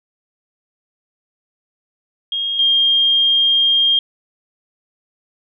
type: tone pair in turn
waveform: sine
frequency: 3250 / 3216 Hz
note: G#7 / G7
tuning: -38 / +44 cents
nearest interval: unison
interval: 18 cents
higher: first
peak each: -18 / -11 dBFS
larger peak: second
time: 2.32-2.59 / 2.59-3.99 s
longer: second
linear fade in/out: 2 ms
effects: none